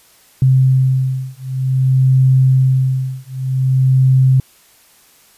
sine beating tone pair, 130.81 / 131.34 Hz, C3 / C3, 0 / +7 cents, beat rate 0.53 Hz, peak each -13 dBFS, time 0.42-4.4 s, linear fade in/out 2 ms, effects white hiss -49 dBFS RMS until 5.37 s + resampled to 32000 Hz

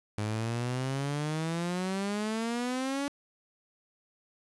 sawtooth exponential sweep, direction up, 103.8 to 286.1 Hz, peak -26 dBFS, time 0.18-3.08 s, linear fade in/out 0 ms, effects resampled to 24000 Hz + 9-bit

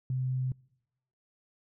sine tone, 129 Hz, C3, 24 cents flat, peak -28 dBFS, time 0.1-0.52 s, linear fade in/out 2 ms, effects noise-tail reverb RT60 0.9 s tail -26 dB re dry

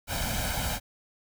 pink noise with comb filter, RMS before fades -30 dBFS, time 0.07-0.8 s, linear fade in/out 50 ms, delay 1.3 ms, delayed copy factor +0.75, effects none

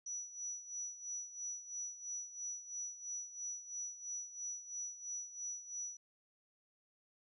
sine tone with tremolo, 5890 Hz, F#8, 9 cents flat, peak -39 dBFS, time 0.06-5.97 s, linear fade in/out 5 ms, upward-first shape sine, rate 3 Hz, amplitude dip 75%, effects none

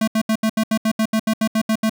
square tone bursts, 220 Hz, A3, in tune, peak -16 dBFS, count 14, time 0.01-1.896 s, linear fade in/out 5 ms, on 66 ms, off 74 ms, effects none

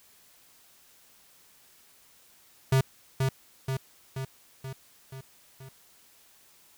square tone with echo, 132.8 Hz, C3, 26 cents sharp, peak -20 dBFS, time 2.72-2.81 s, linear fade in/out 5 ms, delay 480 ms, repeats 6, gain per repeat -4 dB, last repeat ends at 5.69 s, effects white hiss -59 dBFS RMS until 6.77 s

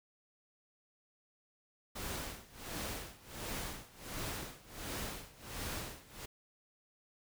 pink noise with tremolo, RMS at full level -40 dBFS, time 1.95-6.26 s, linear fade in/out 10 ms, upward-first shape sine, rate 1.4 Hz, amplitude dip 90%, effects none

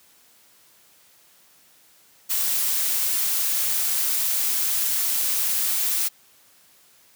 blue noise, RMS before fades -23 dBFS, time 2.29-6.09 s, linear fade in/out 20 ms, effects white hiss -56 dBFS RMS until 7.15 s + high-pass 80 Hz 12 dB/octave

